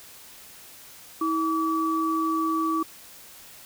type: tone pair together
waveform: sine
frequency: 322.5 / 1148 Hz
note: E4 / D6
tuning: -38 / -40 cents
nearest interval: octave + minor seventh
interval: 2198 cents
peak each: -25 / -25 dBFS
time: 1.21-2.83 s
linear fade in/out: 5 ms
effects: white hiss -47 dBFS RMS until 3.65 s